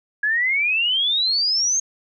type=exponential sweep; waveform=sine; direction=up; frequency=1661.2 to 6510 Hz; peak=-17 dBFS; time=0.23-1.8 s; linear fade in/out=5 ms; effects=none